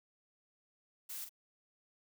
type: noise with echo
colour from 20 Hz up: blue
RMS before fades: -44 dBFS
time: 1.09-1.25 s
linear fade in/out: 10 ms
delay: 44 ms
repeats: 1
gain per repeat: -7 dB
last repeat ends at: 1.294 s
effects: none